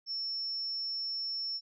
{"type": "tone", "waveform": "sine", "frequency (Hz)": 5400, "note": "E8", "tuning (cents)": 41, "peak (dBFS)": -33, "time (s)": [0.06, 1.61], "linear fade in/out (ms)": 50, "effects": []}